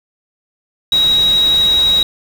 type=tone in noise; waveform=sine; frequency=3822 Hz; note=A#7; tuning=43 cents sharp; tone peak=-9 dBFS; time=0.92-2.03 s; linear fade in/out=2 ms; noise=pink; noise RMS=-27 dBFS; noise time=0.92-2.03 s; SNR=+15 dB; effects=none